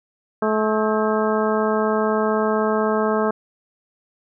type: harmonic tone with a mistuned harmonic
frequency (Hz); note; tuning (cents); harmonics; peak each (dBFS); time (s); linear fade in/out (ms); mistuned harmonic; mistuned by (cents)
215.9; A3; -33; 1 / 2 / 3 / 4 / 5 / 6 / 7; -23 / -21 / -24 / -28 / -27 / -28 / -32; 0.42-3.31; 5; 7; +88
effects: none